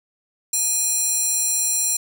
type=tone with high-pass filter; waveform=square; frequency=824 Hz; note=G#5; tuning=14 cents flat; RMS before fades=-21 dBFS; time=0.53-1.97 s; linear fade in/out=5 ms; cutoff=7300 Hz; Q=3.1; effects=none